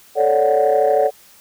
sine chord, D major seventh, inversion second, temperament equal, 440 / 554.4 / 587.3 / 740 Hz, A4 / C#5 / D5 / F#5, 0 / 0 / 0 / 0 cents, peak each -17 dBFS, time 0.15-1.11 s, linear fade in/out 50 ms, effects tanh soft clip ceiling -6 dBFS + white hiss -48 dBFS RMS until 1.4 s

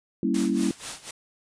sine chord, G diminished seventh, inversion none, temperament equal, 196 / 233.1 / 277.2 / 329.6 Hz, G3 / Bb3 / Db4 / Fb4, 0 / 0 / 0 / 0 cents, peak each -27 dBFS, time 0.23-0.71 s, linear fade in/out 2 ms
white noise with tremolo, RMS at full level -33 dBFS, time 0.34-1.11 s, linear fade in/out 5 ms, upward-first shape sine, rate 4.1 Hz, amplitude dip 85%
effects resampled to 22050 Hz

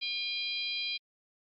harmonic tone, 805 Hz, G5, 46 cents sharp, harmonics 3 / 4 / 5 / 6, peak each -37 / -37 / -37 / -40 dBFS, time 0.01-0.98 s, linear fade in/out 20 ms, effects Opus 48 kbps

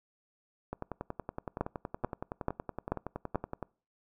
two click trains, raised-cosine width 1 ms, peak -15 / -22 dBFS, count 5 / 32, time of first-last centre 1.61-3.357 / 0.73-3.627 s, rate 2.29 / 10.7 Hz, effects noise-tail reverb RT60 0.4 s tail -25 dB re dry

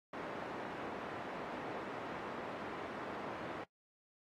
pink band-pass noise, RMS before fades -44 dBFS, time 0.13-3.64 s, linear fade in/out 5 ms, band 280 to 1400 Hz, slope 12 dB/octave, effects noise-tail reverb RT60 0.1 s tail -19 dB re dry + AAC 48 kbps

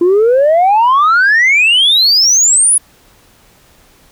sine exponential sweep, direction up, 338.2 to 10550 Hz, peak -4 dBFS, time 0.01-2.78 s, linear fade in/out 5 ms, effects tanh soft clip ceiling -4 dBFS + pink hiss -47 dBFS RMS until 4.11 s

